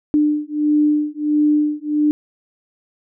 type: beating tone pair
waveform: sine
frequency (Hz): 298.3 / 299.8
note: D4 / D4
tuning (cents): +27 / +36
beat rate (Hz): 1.5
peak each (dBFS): -17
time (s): 0.14-2.11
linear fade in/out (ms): 0
effects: none